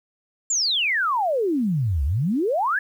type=exponential two-way sweep; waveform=sine; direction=down then up; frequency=7459 to 65 to 1768 Hz; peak=-19 dBFS; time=0.5-2.79 s; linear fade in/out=5 ms; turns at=2.04 s; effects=9-bit